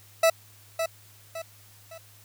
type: tone with echo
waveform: 40% pulse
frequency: 656 Hz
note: E5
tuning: 9 cents flat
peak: -16 dBFS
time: 0.23-0.3 s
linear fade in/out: 5 ms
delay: 560 ms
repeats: 3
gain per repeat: -8 dB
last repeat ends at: 1.98 s
effects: added 103 Hz sine -55 dBFS peak until 2.24 s + white hiss -55 dBFS RMS until 2.24 s